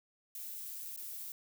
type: noise with dropouts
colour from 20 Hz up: violet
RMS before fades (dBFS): -44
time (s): 0.35-1.32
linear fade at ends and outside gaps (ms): 1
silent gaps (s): 0.963-0.974
effects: none